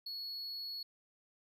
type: tone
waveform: triangle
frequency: 4367 Hz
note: C#8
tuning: 27 cents flat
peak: -39 dBFS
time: 0.06-0.83 s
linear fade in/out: 5 ms
effects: none